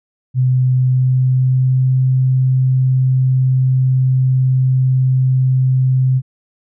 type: tone with pitch glide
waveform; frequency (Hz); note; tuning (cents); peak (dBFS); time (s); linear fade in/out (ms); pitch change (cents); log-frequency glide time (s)
sine; 128 to 129.86; C3 to C3; -38 to -13; -10; 0.34-6.22; 50; +25; 0.75-1.94
effects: none